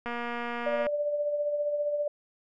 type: click train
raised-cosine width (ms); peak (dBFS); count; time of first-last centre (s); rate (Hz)
0.5; -20; 193; 0.06-0.867; 238
type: tone with tremolo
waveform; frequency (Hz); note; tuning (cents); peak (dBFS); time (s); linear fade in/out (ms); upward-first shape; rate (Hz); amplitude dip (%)
sine; 587.3; D5; 0; -24; 0.66-2.08; 5; triangle; 15; 50
effects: none